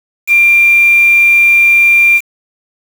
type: tone with quantisation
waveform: sine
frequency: 2381 Hz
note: D7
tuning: 23 cents sharp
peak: -4 dBFS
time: 0.27-2.21 s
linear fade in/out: 50 ms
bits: 4
effects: none